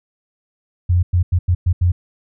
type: tone bursts at uneven times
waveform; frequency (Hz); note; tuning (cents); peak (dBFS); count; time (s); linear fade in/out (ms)
sine; 88.6; F2; +25; -11; 6; 0.89-1.03 / 1.13-1.23 / 1.32-1.39 / 1.48-1.55 / 1.66-1.73 / 1.81-1.92; 10
effects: none

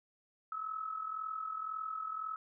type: tone with amplitude modulation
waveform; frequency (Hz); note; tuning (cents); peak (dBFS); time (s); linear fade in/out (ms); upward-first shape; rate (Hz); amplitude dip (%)
sine; 1292; E6; -35; -34; 0.52-2.36; 2; sine; 41.9; 65
effects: none

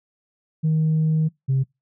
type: tone pair in turn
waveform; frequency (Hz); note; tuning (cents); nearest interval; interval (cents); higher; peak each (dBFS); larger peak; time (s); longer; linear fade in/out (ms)
sine; 157.3 / 133.77; D#3 / C3; +19 / +39; minor third; 280; first; -15; neither; 0.63-1.29 / 1.48-1.64; first; 20
effects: noise-tail reverb RT60 0.2 s tail -26 dB re dry + tanh soft clip ceiling -14 dBFS

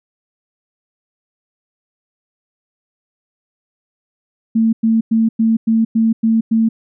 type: tone bursts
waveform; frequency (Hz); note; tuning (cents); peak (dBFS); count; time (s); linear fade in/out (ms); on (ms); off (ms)
sine; 224.5; A3; +35; -10; 8; 4.55-6.69; 10; 180; 100
effects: none

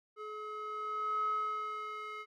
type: tone with band-pass filter sweep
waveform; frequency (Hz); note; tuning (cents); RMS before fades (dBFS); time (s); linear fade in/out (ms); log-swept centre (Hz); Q
square; 426.4; G#4; +46; -38; 0.16-2.26; 50; 940 to 1700; 7.9
effects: none

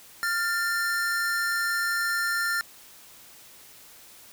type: tone pair together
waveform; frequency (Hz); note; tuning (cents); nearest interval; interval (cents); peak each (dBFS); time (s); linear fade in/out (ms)
square; 1396.9 / 1788.8; F6 / A6; 0 / +28; major third; 428; -28; 0.23-2.61; 0
effects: white hiss -50 dBFS RMS until 4.32 s

